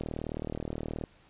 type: click train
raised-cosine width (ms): 2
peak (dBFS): -21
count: 41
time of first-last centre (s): 0.01-1.038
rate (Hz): 38.9
effects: pink hiss -61 dBFS RMS until 1.29 s + resampled to 8000 Hz